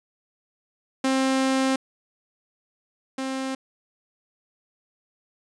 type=tone pair in turn; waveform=sawtooth; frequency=265 / 265 Hz; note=C4 / C4; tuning=+22 / +22 cents; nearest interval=unison; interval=0 cents; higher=neither; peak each=-16 / -23 dBFS; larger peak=first; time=1.04-1.76 / 3.18-3.55 s; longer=first; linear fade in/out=5 ms; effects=resampled to 22050 Hz

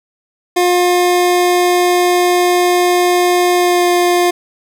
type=tone with pitch glide; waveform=25% pulse; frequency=356 to 353.1 Hz; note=F4 to F4; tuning=+33 to +19 cents; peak=-6 dBFS; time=0.56-4.31 s; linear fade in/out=10 ms; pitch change=-14 cents; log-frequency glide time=3.55-3.87 s; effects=none

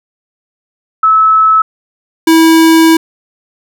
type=tone pair in turn; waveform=sine / square; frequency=1300 / 325 Hz; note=E6 / E4; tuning=-24 / -24 cents; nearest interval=2 octaves; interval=2400 cents; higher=first; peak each=-4 dBFS; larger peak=neither; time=1.03-1.62 / 2.27-2.97 s; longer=second; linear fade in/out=5 ms; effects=none

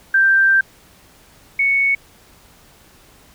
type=tone pair in turn; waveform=sine; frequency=1573 / 2217 Hz; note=G6 / C#7; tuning=+6 / 0 cents; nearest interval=tritone; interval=594 cents; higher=second; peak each=-10 / -13 dBFS; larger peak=first; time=0.14-0.61 / 1.59-1.95 s; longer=first; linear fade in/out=5 ms; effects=pink hiss -49 dBFS RMS until 3.34 s

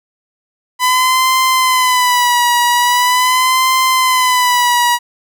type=tone with vibrato; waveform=sawtooth; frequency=1000 Hz; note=B5; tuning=21 cents sharp; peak=-6 dBFS; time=0.79-4.99 s; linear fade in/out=50 ms; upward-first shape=sine; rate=0.42 Hz; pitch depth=65 cents each way; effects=none

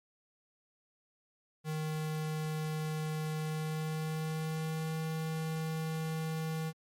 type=tone with pitch glide; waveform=square; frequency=155.56 to 159.38 Hz; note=D#3 to D#3; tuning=0 to +42 cents; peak=-34 dBFS; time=1.64-6.73 s; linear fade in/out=50 ms; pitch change=+42 cents; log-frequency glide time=3.39-5 s; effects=MP3 64 kbps

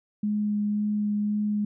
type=tone with vibrato; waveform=sine; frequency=208.6 Hz; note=G#3; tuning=8 cents sharp; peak=-23 dBFS; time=0.23-1.65 s; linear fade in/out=5 ms; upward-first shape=sine; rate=1.9 Hz; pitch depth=9 cents each way; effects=none

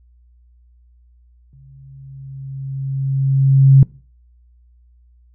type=tone with exponential growth; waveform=sine; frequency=135.5 Hz; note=C#3; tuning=39 cents flat; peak=-3 dBFS; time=1.53-3.83 s; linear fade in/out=2 ms; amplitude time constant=500 ms; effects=noise-tail reverb RT60 0.4 s tail -22 dB re dry + added 60 Hz sine -48 dBFS peak until 5.34 s

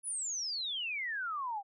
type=exponential sweep; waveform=sine; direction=down; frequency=10548 to 770 Hz; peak=-34 dBFS; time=0.03-1.63 s; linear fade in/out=50 ms; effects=none

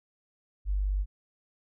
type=tone; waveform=sine; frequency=49 Hz; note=G1; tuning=in tune; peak=-25 dBFS; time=0.65-1.06 s; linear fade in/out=50 ms; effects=none

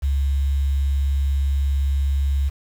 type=tone with quantisation; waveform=sine; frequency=69.3 Hz; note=C#2; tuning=in tune; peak=-17 dBFS; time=0.02-2.5 s; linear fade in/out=20 ms; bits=7; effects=none

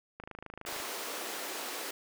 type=click train; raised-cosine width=0.5 ms; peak=-28 dBFS; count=17; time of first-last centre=0.2-0.802 s; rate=26.6 Hz
type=high-pass noise; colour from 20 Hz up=pink; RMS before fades=-39 dBFS; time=0.66-1.91 s; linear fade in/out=5 ms; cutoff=330 Hz; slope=24 dB/octave
effects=none

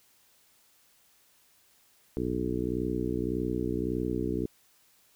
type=harmonic tone with a mistuned harmonic; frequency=61.74 Hz; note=B1; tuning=in tune; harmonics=1 / 2 / 3 / 4 / 5 / 6 / 7; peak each=-38 / -38 / -37 / -35 / -33 / -35 / -36 dBFS; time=2.17-4.46 s; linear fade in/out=0 ms; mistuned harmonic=1; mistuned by=+58 cents; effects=white hiss -64 dBFS RMS until 5.15 s

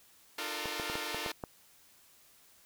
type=chord; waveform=5% pulse; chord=Bb major seventh; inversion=first; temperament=equal with one note detuned; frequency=301.1 / 349.2 / 440 / 466.2 Hz; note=D4 / F4 / A4 / Bb4; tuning=+43 / 0 / 0 / 0 cents; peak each=-30 dBFS; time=0.38-1.32 s; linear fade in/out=5 ms
type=clicks; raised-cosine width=1 ms; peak=-23 dBFS; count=7; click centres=0.657 / 0.798 / 0.899 / 0.955 / 1.146 / 1.262 / 1.438 s
effects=white hiss -62 dBFS RMS until 2.65 s

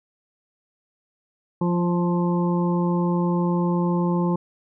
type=harmonic tone with a mistuned harmonic; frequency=175.2 Hz; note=F3; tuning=6 cents sharp; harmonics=1 / 2 / 3 / 5 / 6; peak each=-20 / -26 / -32 / -31 / -33 dBFS; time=1.61-4.36 s; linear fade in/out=5 ms; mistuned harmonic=2; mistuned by=-16 cents; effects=none

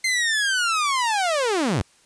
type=linear sweep; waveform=sawtooth; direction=down; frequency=2098 to 73 Hz; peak=-16 dBFS; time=0.04-1.82 s; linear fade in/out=5 ms; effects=white hiss -57 dBFS RMS until 2.05 s + resampled to 22050 Hz

